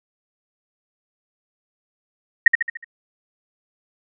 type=tone with echo; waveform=sine; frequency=1867 Hz; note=A#6; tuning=2 cents sharp; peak=-4 dBFS; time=2.46-2.48 s; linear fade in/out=5 ms; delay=73 ms; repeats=5; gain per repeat=-6 dB; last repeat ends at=2.845 s; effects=none